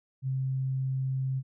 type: tone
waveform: sine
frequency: 132.3 Hz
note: C3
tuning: 20 cents sharp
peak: -27 dBFS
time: 0.22-1.43 s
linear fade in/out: 50 ms
effects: none